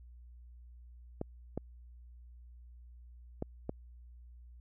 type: clicks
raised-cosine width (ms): 2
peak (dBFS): -22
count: 4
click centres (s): 1.214 / 1.576 / 3.424 / 3.694
effects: added 60 Hz sine -51 dBFS peak until 4.6 s